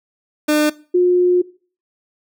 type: tone pair in turn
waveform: 30% pulse / sine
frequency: 301.3 / 358.3 Hz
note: D4 / F4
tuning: +44 / +44 cents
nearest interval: minor third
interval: 300 cents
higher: second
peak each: -10 dBFS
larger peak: neither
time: 0.48-0.7 / 0.94-1.42 s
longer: second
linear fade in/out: 10 ms
effects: noise-tail reverb RT60 0.4 s tail -20 dB re dry